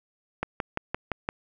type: click train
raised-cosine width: 0.5 ms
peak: -12 dBFS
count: 6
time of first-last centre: 0.43-1.289 s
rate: 5.82 Hz
effects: none